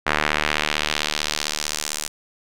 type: tone with band-pass filter sweep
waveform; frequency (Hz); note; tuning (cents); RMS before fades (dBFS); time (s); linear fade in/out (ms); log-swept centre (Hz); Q
sawtooth; 75.6; D#2; -49; -24; 0.06-2.08; 10; 1700 to 8000; 1.2
effects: none